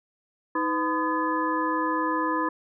sine tone cluster, 315.8 / 503 / 1012 / 1232 / 1712 Hz, D#4 / B4 / B5 / D#6 / A6, +26 / +32 / +42 / -17 / -48 cents, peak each -28 / -33 / -26 / -33 / -33 dBFS, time 0.55-2.49 s, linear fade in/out 5 ms, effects none

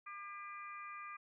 harmonic tone with a mistuned harmonic, 400 Hz, G4, 35 cents sharp, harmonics 3 / 4 / 5 / 6, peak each -47 / -57 / -55 / -53 dBFS, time 0.06-1.17 s, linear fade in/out 10 ms, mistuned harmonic 4, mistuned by +24 cents, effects none

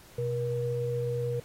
sine tone pair together, 125.33 / 477.3 Hz, B2 / A#4, +26 / +41 cents, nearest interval octave + major seventh, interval 2315 cents, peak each -31 / -30 dBFS, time 0.18-1.4 s, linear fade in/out 5 ms, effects pink hiss -54 dBFS RMS until 1.44 s + AAC 48 kbps

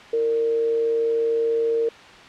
sine tone with amplitude modulation, 460 Hz, A#4, 23 cents flat, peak -17 dBFS, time 0.13-1.89 s, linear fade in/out 5 ms, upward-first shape sine, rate 134 Hz, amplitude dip 30%, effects white hiss -43 dBFS RMS until 2.28 s + low-pass 3000 Hz 12 dB/octave

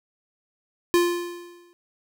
square tone with exponential decay, 348.5 Hz, F4, 4 cents flat, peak -15 dBFS, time 0.94-1.73 s, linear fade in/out 0 ms, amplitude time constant 170 ms, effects none

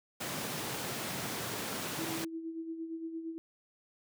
pink high-pass noise, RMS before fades -38 dBFS, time 0.2-2.25 s, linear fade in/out 10 ms, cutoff 120 Hz, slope 24 dB/octave
sine tone with tremolo, 326.9 Hz, E4, 14 cents flat, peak -35 dBFS, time 1.99-3.38 s, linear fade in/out 0 ms, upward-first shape sine, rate 8.7 Hz, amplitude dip 55%
effects none

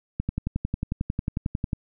click train, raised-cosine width 5 ms, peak -13 dBFS, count 18, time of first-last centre 0.2-1.732 s, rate 11.1 Hz, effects none

